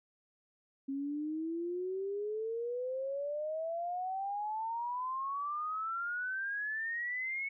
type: exponential sweep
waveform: sine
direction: up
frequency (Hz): 269.9 to 2217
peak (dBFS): -34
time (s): 0.88-7.49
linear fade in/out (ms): 10
effects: none